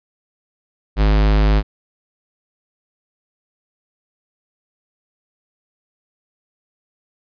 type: tone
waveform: square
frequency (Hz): 51.9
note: G#1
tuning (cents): 0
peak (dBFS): -12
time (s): 0.96-1.63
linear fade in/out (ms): 50
effects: resampled to 11025 Hz